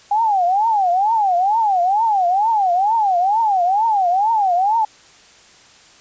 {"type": "tone with vibrato", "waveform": "sine", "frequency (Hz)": 799, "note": "G5", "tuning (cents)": 33, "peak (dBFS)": -13, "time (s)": [0.11, 4.85], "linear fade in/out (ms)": 5, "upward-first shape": "triangle", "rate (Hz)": 2.2, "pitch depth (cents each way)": 270, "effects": ["white hiss -47 dBFS RMS until 6 s", "resampled to 16000 Hz"]}